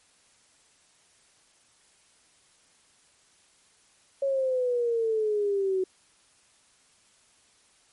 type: exponential sweep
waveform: sine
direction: down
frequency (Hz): 554.4 to 370.9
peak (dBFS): -23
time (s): 4.22-5.84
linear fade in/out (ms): 5
effects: white hiss -62 dBFS RMS until 7.92 s + MP3 48 kbps